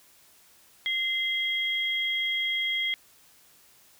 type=tone pair together; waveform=sine; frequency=2071 / 3267 Hz; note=C7 / G#7; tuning=-18 / -29 cents; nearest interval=minor sixth; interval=789 cents; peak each=-28 dBFS; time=0.86-2.94 s; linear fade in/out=0 ms; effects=white hiss -58 dBFS RMS until 3.99 s